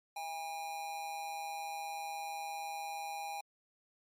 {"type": "tone with amplitude modulation", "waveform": "square", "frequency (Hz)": 810, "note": "G#5", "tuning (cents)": -43, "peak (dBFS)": -37, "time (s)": [0.16, 3.41], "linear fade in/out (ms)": 5, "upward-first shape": "sine", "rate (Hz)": 157, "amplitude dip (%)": 55, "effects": ["MP3 64 kbps"]}